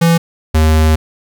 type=tone pair in turn; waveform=square; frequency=167.5 / 78.53 Hz; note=E3 / D#2; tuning=+28 / +17 cents; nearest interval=octave + minor second; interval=1311 cents; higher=first; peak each=-8 dBFS; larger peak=neither; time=0.01-0.18 / 0.54-0.96 s; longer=second; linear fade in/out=10 ms; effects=8-bit